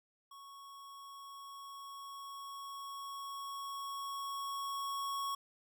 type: tone with level ramp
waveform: square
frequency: 1107 Hz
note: C#6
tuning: 3 cents flat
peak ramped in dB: -52 to -36 dBFS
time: 0.31-5.35 s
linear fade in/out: 5 ms
effects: none